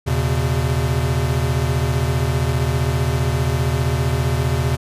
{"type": "tone cluster", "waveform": "square", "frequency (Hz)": [80.4, 121.4, 136.6], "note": ["E2", "B2", "C#3"], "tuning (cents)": [-43, -29, -25], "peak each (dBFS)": -22, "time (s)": [0.06, 4.77], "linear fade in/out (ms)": 20, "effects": ["resampled to 32000 Hz"]}